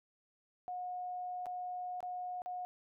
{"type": "tone with dropouts", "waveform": "sine", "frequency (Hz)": 724, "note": "F#5", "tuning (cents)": -38, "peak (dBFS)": -38, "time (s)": [0.68, 2.65], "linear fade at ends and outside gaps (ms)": 0, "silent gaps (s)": [[1.458, 1.466], [2.005, 2.028], [2.419, 2.46]], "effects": []}